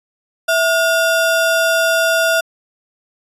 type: ring-modulated tone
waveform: square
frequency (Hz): 1046.5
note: C6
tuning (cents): 0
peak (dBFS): -10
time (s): 0.48-2.41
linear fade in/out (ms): 10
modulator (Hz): 389
effects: resampled to 32000 Hz